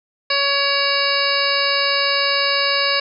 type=harmonic tone with a mistuned harmonic; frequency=560 Hz; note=C#5; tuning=18 cents sharp; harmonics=1 / 2 / 3 / 4 / 5 / 7 / 8 / 9; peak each=-24 / -24 / -24 / -24 / -24 / -24 / -24 / -24 dBFS; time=0.3-3 s; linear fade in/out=5 ms; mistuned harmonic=4; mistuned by=+26 cents; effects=none